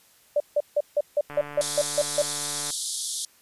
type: tone bursts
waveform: sine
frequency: 587.3 Hz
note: D5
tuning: in tune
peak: -18 dBFS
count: 10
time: 0.36-2.22 s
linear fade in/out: 5 ms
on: 42 ms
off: 160 ms
type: click train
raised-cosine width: 0.5 ms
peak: -23 dBFS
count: 206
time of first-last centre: 1.3-2.704 s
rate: 146 Hz
type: band-pass noise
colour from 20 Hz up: white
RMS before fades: -31 dBFS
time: 1.61-3.25 s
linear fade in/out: 2 ms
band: 3300 to 11000 Hz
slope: 96 dB/octave
effects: white hiss -58 dBFS RMS until 3.41 s + resampled to 32000 Hz